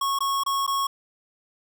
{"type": "tone with dropouts", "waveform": "square", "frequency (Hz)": 1100, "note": "C#6", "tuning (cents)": -14, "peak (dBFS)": -23, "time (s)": [0.01, 0.87], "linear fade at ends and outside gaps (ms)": 5, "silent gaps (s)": [[0.189, 0.205], [0.436, 0.462], [0.666, 0.676]], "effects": []}